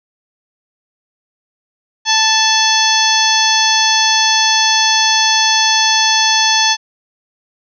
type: harmonic tone with a mistuned harmonic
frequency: 880 Hz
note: A5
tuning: in tune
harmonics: 1 / 2 / 3 / 4 / 5 / 6 / 7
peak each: -16 / -18 / -21 / -16 / -18 / -19 / -17 dBFS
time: 2.05-6.77 s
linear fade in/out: 50 ms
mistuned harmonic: 4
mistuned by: -55 cents
effects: none